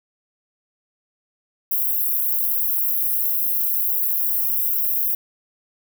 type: high-pass noise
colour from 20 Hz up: white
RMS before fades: -21 dBFS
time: 1.71-5.15 s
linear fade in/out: 5 ms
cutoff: 12000 Hz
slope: 48 dB/octave
effects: none